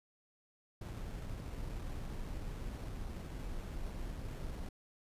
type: noise with sample-and-hold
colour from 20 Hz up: brown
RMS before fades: -42 dBFS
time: 0.81-4.69 s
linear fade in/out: 5 ms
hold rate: 4900 Hz
effects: resampled to 32000 Hz